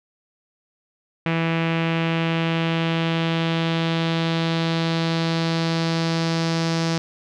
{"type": "tone with low-pass filter sweep", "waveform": "sawtooth", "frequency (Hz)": 164.7, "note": "E3", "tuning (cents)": -1, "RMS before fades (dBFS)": -22, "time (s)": [1.26, 6.98], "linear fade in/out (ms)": 0, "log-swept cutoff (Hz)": [2500, 5300], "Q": 2.6, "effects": []}